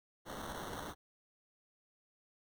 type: noise with sample-and-hold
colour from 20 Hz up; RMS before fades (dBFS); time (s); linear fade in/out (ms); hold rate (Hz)
violet; -44; 0.25-0.95; 50; 2450
effects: none